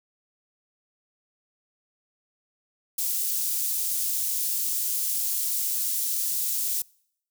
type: high-pass noise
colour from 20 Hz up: white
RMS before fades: -27 dBFS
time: 2.98-6.82 s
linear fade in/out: 5 ms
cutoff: 6700 Hz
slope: 12 dB/octave
effects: noise-tail reverb RT60 0.7 s tail -26 dB re dry